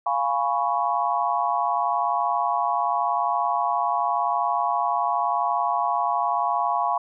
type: chord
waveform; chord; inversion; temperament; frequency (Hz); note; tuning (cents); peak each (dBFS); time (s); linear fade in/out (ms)
sine; C# dominant seventh; first; equal; 698.5 / 830.6 / 987.8 / 1108.7; E#5 / G#5 / B5 / C#6; 0 / 0 / 0 / 0; -26; 0.06-6.98; 5
effects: none